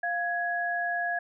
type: tone pair together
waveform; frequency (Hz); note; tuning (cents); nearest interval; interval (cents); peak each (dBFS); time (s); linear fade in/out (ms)
sine; 698.5 / 1669; F5 / G#6; 0 / +8; octave + minor third; 1508; -30 / -29; 0.03-1.19; 5
effects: none